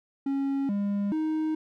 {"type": "tone with pitch steps", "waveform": "triangle", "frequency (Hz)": [274.9, 202, 312.9], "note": ["C#4", "G#3", "D#4"], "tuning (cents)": [-14, -48, 10], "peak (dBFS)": -23, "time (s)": [0.26, 1.55], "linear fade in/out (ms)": 5, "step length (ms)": 430, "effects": []}